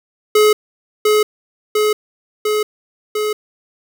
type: tone with echo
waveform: square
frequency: 424.8 Hz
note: G#4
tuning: 39 cents sharp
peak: -9 dBFS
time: 0.35-0.53 s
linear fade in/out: 5 ms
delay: 700 ms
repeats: 4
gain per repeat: -2 dB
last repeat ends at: 3.33 s
effects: none